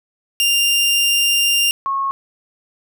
sawtooth / sine tone pair in turn, 2794 / 1092.3 Hz, F7 / C#6, 0 / -26 cents, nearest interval octave + major third, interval 1626 cents, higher first, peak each -10 / -17 dBFS, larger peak first, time 0.4-1.71 / 1.86-2.11 s, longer first, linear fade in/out 0 ms, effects none

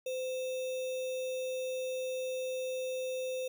sine tone with sample-and-hold, 514 Hz, C5, 31 cents flat, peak -33 dBFS, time 0.06-3.48 s, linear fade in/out 5 ms, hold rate 3150 Hz, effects none

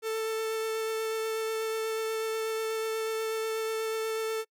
45% pulse tone with vibrato, 443.1 Hz, A4, 12 cents sharp, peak -29 dBFS, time 0.02-4.45 s, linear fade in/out 50 ms, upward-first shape sine, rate 8.2 Hz, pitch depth 9 cents each way, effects noise-tail reverb RT60 0.1 s tail -26 dB re dry

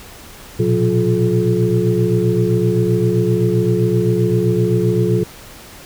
sine tone cluster, 116.5 / 124.2 / 180.5 / 353.5 / 429.8 Hz, A#2 / B2 / F#3 / F4 / A4, -1 / +10 / -43 / +21 / -41 cents, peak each -19 dBFS, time 0.59-5.24 s, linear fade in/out 10 ms, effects pink hiss -38 dBFS RMS until 5.85 s

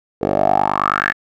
10% pulse tone with band-pass filter sweep, 49.5 Hz, G1, 18 cents sharp, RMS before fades -17 dBFS, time 0.21-1.13 s, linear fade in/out 20 ms, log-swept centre 460 to 1800 Hz, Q 6.1, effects none

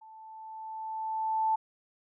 sine tone with level ramp, 880 Hz, A5, in tune, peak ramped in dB -49 to -23 dBFS, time 0.01-1.56 s, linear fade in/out 10 ms, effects none

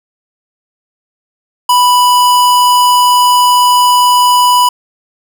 square tone, 987.8 Hz, B5, in tune, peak -6 dBFS, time 1.69-4.69 s, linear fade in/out 5 ms, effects none

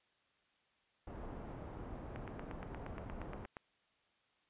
pink low-pass noise, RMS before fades -47 dBFS, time 1.07-3.46 s, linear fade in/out 5 ms, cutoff 920 Hz, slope 12 dB/octave
click train, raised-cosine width 0.5 ms, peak -30 dBFS, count 13, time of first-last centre 2.16-3.568 s, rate 8.52 Hz
effects white hiss -75 dBFS RMS until 4.49 s + resampled to 8000 Hz

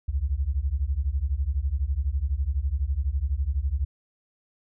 sine beating tone pair, 63.2 / 75.2 Hz, B1 / D2, +41 / +42 cents, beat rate 12 Hz, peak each -26 dBFS, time 0.08-3.85 s, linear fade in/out 10 ms, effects none

